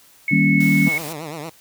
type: tone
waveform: sine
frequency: 2199 Hz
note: C#7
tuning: 14 cents flat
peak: -18 dBFS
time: 0.28-0.98 s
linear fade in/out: 2 ms
type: chord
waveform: sine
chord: Eb dominant seventh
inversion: none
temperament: equal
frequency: 155.56 / 196 / 233.1 / 277.2 Hz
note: Eb3 / G3 / Bb3 / Db4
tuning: 0 / 0 / 0 / 0 cents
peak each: -19 / -18 / -22 / -19 dBFS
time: 0.31-0.89 s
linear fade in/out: 10 ms
type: noise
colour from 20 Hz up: white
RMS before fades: -34 dBFS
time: 0.6-1.13 s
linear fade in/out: 5 ms
type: tone with vibrato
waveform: 10% pulse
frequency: 155.56 Hz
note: D#3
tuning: in tune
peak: -21 dBFS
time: 0.86-1.5 s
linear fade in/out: 10 ms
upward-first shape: triangle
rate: 8.7 Hz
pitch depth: 160 cents each way
effects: white hiss -51 dBFS RMS until 1.6 s